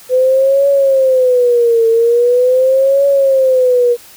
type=tone with vibrato; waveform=sine; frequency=504 Hz; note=B4; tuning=35 cents sharp; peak=-7 dBFS; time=0.09-3.97 s; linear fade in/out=50 ms; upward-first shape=triangle; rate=0.42 Hz; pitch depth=190 cents each way; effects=white hiss -39 dBFS RMS until 4.16 s